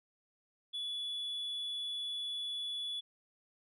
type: tone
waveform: sine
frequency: 3424 Hz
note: A7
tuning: 48 cents flat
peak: -34 dBFS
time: 0.73-3.01 s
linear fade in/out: 20 ms
effects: tanh soft clip ceiling -35 dBFS